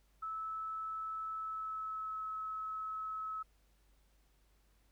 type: tone with pitch glide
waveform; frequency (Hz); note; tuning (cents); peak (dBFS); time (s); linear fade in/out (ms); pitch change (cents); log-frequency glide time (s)
sine; 1306 to 1291.7; E6 to E6; -17 to -36; -38; 0.22-3.43; 10; -19; 1.34-2.27
effects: added 50 Hz sine -68 dBFS peak until 4.91 s + pink hiss -75 dBFS RMS until 4.91 s